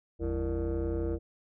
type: tone with frequency modulation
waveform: sine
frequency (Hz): 207.7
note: G#3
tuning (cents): 0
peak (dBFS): -26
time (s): 0.19-1.19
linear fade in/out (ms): 50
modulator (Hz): 128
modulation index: 2.2
effects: tanh soft clip ceiling -27 dBFS